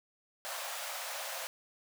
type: high-pass noise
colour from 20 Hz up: pink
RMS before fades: -40 dBFS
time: 0.45-1.47 s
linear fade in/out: 0 ms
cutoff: 530 Hz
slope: 96 dB/octave
effects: none